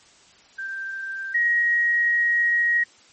sine tone pair in turn, 1571 / 1890.5 Hz, G6 / A#6, +3 / +24 cents, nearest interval minor third, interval 321 cents, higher second, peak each -28 / -17 dBFS, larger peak second, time 0.58-1.34 / 1.34-2.84 s, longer second, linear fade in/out 10 ms, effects white hiss -53 dBFS RMS until 3.12 s + MP3 32 kbps

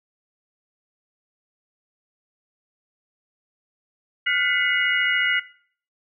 sine tone cluster, 1419 / 1493 / 2005 / 2190 / 2880 Hz, F6 / F#6 / B6 / C#7 / F#7, +27 / +15 / +26 / -22 / -47 cents, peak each -27 / -29 / -22 / -28 / -25 dBFS, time 4.26-5.4 s, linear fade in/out 10 ms, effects noise-tail reverb RT60 0.5 s tail -17 dB re dry

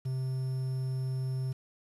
triangle tone with quantisation, 130.4 Hz, C3, 5 cents flat, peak -28 dBFS, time 0.05-1.53 s, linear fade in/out 10 ms, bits 9, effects resampled to 32000 Hz

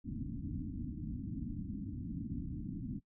white low-pass noise, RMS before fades -41 dBFS, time 0.04-3 s, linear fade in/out 20 ms, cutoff 300 Hz, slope 96 dB/octave, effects noise-tail reverb RT60 0.1 s tail -19 dB re dry

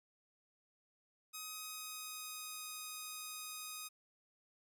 5% pulse tone with pitch glide, 1260 to 1249.1 Hz, D#6 to D#6, +21 to +6 cents, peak -33 dBFS, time 1.33-3.89 s, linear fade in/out 20 ms, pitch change -15 cents, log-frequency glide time 1.47-2.64 s, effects none

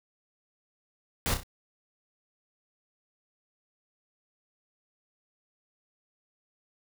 pink noise with echo, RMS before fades -28 dBFS, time 1.26-1.34 s, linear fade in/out 0 ms, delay 31 ms, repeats 3, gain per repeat -7 dB, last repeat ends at 1.433 s, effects none

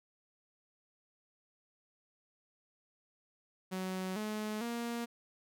sawtooth tone with pitch steps, 186.8 / 213.5 / 235.4 Hz, F#3 / G#3 / A#3, +17 / +48 / +17 cents, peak -32 dBFS, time 3.71-5.06 s, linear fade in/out 20 ms, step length 450 ms, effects none

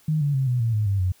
sine tone with pitch steps, 155.2 / 143.97 / 133.56 / 123.9 / 114.93 / 106.62 / 98.91 / 91.75 Hz, D#3 / D3 / C3 / B2 / A#2 / G#2 / G2 / F#2, -4 / -34 / +36 / +6 / -24 / +46 / +16 / -14 cents, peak -19 dBFS, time 0.08-1.12 s, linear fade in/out 5 ms, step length 130 ms, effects white hiss -57 dBFS RMS until 1.2 s

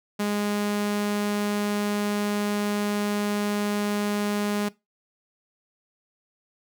sawtooth tone, 206.4 Hz, G#3, 10 cents flat, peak -20 dBFS, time 0.19-4.69 s, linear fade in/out 10 ms, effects noise-tail reverb RT60 0.2 s tail -19 dB re dry

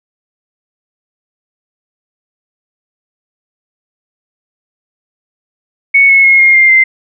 sine tone with pitch steps, 2217 / 2189 / 2161 / 2134 / 2107 / 2081 Hz, C#7 / C#7 / C#7 / C7 / C7 / C7, 0 / -22 / -45 / +34 / +12 / -10 cents, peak -3 dBFS, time 5.94-6.84 s, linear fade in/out 10 ms, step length 150 ms, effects none

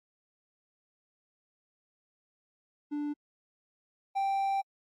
triangle tone pair in turn, 293.7 / 784.1 Hz, D4 / G5, 0 / 0 cents, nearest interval octave + perfect fourth, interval 1700 cents, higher second, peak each -29 / -25 dBFS, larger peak second, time 2.91-3.14 / 4.15-4.62 s, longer second, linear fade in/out 20 ms, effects AAC 48 kbps

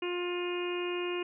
harmonic tone, 354 Hz, F4, 23 cents sharp, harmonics 1 / 2 / 3 / 4 / 5 / 6 / 7 / 8, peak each -32 / -47 / -42 / -48 / -49 / -49 / -41 / -42 dBFS, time 0.02-1.23 s, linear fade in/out 5 ms, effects none

